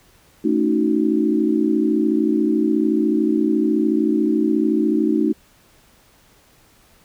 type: chord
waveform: sine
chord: D# half-diminished seventh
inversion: second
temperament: equal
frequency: 220 / 277.2 / 311.1 / 370 Hz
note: A3 / C#4 / D#4 / F#4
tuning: 0 / 0 / 0 / 0 cents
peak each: -21 / -23 / -18 / -23 dBFS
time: 0.44-5.33 s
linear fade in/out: 10 ms
effects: pink hiss -54 dBFS RMS until 7.04 s